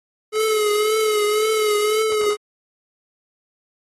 square tone with vibrato, 427.2 Hz, G#4, 49 cents sharp, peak -18 dBFS, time 0.32-2.37 s, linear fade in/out 50 ms, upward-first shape triangle, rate 1.9 Hz, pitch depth 51 cents each way
blue noise, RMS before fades -29 dBFS, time 0.39-2.03 s, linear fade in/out 10 ms
effects AAC 32 kbps

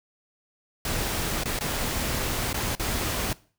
pink noise with dropouts, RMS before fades -28 dBFS, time 0.85-3.33 s, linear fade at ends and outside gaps 2 ms, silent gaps 1.436-1.456 / 1.59-1.608 / 2.53-2.542 / 2.752-2.796 s, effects noise-tail reverb RT60 0.4 s tail -20 dB re dry

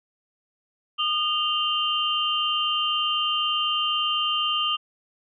sine tone cluster, 1222 / 2814 / 3096 Hz, D#6 / F7 / G7, -32 / +12 / -22 cents, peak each -26 dBFS, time 0.98-4.77 s, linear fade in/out 20 ms, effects none

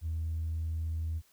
triangle tone with tanh clipping, 80.8 Hz, E2, 34 cents flat, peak -31 dBFS, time 0.01-1.22 s, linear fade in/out 50 ms, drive 5 dB, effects white hiss -66 dBFS RMS until 1.32 s

